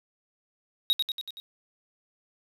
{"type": "tone with echo", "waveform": "triangle", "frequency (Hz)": 3791, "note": "A#7", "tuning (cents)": 28, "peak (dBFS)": -18, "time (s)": [0.9, 0.93], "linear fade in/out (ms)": 0, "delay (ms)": 94, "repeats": 5, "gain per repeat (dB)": -4, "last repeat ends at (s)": 1.4, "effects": ["10-bit"]}